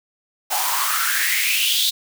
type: noise with high-pass filter sweep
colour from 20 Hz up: white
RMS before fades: -20 dBFS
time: 0.5-1.91 s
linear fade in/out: 20 ms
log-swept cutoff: 750 to 3900 Hz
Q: 6.4
effects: none